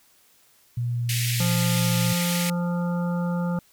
sine tone with vibrato, 119.8 Hz, A#2, 48 cents sharp, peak -23 dBFS, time 0.77-2.13 s, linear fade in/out 5 ms, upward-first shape sine, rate 2.4 Hz, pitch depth 8 cents each way
pink band-pass noise, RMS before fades -29 dBFS, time 1.09-2.5 s, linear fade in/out 2 ms, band 1900 to 16000 Hz, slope 48 dB/octave
harmonic tone, 174.5 Hz, F3, 1 cent flat, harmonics 1 / 3 / 5 / 7 / 8, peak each -23 / -33 / -37 / -40 / -41 dBFS, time 1.4-3.59 s, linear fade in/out 2 ms
effects white hiss -59 dBFS RMS until 3.72 s

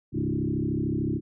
sine tone with frequency modulation, 220 Hz, A3, in tune, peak -24 dBFS, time 0.12-1.21 s, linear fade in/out 50 ms, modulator 33.5 Hz, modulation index 3.9, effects none

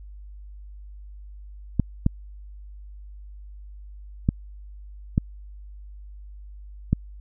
clicks, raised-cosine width 5 ms, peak -6 dBFS, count 5, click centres 1.797 / 2.064 / 4.289 / 5.179 / 6.93 s, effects added 50 Hz sine -39 dBFS peak until 7.2 s

